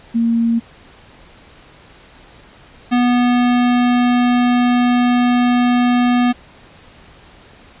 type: tone pair in turn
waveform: sine / square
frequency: 231.1 / 244.8 Hz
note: A#3 / B3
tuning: -15 / -15 cents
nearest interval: minor second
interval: 100 cents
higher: second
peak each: -12 dBFS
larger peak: neither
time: 0.14-0.6 / 2.91-6.33 s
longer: second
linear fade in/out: 20 ms
effects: pink hiss -44 dBFS RMS until 7.8 s + resampled to 8000 Hz